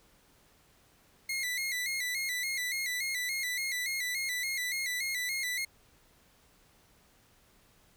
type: tone with vibrato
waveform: sawtooth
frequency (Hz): 2062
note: C7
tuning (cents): -26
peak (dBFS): -28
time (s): 1.29-5.65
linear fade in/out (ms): 5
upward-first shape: square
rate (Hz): 3.5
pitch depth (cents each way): 69
effects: pink hiss -64 dBFS RMS until 7.96 s